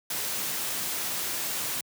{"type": "noise", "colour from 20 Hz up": "white", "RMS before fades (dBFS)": -31, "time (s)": [0.1, 1.81], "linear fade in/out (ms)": 5, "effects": ["high-pass 100 Hz 12 dB/octave"]}